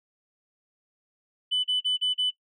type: tone bursts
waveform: sine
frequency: 3000 Hz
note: F#7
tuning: 23 cents sharp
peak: -20 dBFS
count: 5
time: 1.51-2.308 s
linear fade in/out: 20 ms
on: 130 ms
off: 37 ms
effects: noise-tail reverb RT60 0.1 s tail -19 dB re dry + tanh soft clip ceiling -20 dBFS

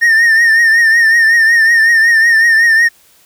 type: tone with vibrato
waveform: triangle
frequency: 1825 Hz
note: A#6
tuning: 37 cents flat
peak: -4 dBFS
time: 0.01-2.89 s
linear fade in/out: 20 ms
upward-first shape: triangle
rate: 5.4 Hz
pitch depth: 66 cents each way
effects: white hiss -48 dBFS RMS until 3.25 s

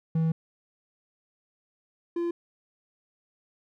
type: tone pair in turn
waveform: triangle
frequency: 161.8 / 342.8 Hz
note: E3 / F4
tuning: -32 / -32 cents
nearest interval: octave + minor second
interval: 1300 cents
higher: second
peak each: -20 / -24 dBFS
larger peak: first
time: 0.15-0.32 / 2.16-2.31 s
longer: first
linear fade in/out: 5 ms
effects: none

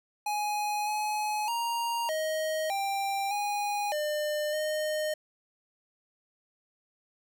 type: tone with pitch steps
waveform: square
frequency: 835 / 846 / 936 / 628 / 789 / 822 / 600 / 614 Hz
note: G#5 / G#5 / A#5 / D#5 / G5 / G#5 / D5 / D#5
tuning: +9 / +32 / +7 / +16 / +11 / -18 / +37 / -23 cents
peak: -29 dBFS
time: 0.26-5.14 s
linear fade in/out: 5 ms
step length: 610 ms
effects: none

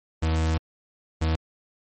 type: tone bursts at uneven times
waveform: 40% pulse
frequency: 80.1 Hz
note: E2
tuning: 49 cents flat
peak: -20 dBFS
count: 2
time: 0.22-0.58 / 1.21-1.36 s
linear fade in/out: 10 ms
effects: MP3 32 kbps

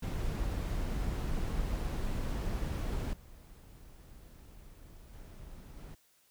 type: noise with level steps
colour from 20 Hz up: brown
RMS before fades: -34 / -53 / -49 / -46 dBFS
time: 0.02-5.95 s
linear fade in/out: 10 ms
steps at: 3.13 / 5.13 / 5.77 s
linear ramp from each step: 2 ms
effects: white hiss -68 dBFS RMS until 6.3 s

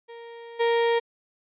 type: tone with level steps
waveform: 35% pulse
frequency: 466.2 Hz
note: A#4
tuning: in tune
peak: -38 / -18 dBFS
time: 0.08-1 s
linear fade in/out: 20 ms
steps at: 0.59 s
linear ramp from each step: 20 ms
effects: resampled to 8000 Hz

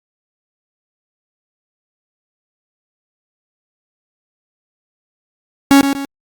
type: tone with echo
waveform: 45% pulse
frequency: 277.2 Hz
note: C#4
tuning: in tune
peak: -5 dBFS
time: 5.71-5.81 s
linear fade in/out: 0 ms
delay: 120 ms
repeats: 2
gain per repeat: -8 dB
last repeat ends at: 6.05 s
effects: Opus 48 kbps

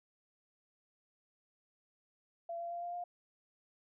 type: tone with pitch steps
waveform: sine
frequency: 679 / 685.3 / 691.7 / 698.1 / 704.6 Hz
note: F5 / F5 / F5 / F5 / F5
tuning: -49 / -33 / -17 / -1 / +15 cents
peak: -38 dBFS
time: 2.49-3.04 s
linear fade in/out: 5 ms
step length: 110 ms
effects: none

